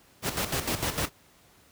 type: noise with tremolo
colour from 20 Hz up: pink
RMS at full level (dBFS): -27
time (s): 0.22-1.1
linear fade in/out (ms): 50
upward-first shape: square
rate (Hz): 6.6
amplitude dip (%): 65
effects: pink hiss -59 dBFS RMS until 1.71 s + high-pass 60 Hz 12 dB/octave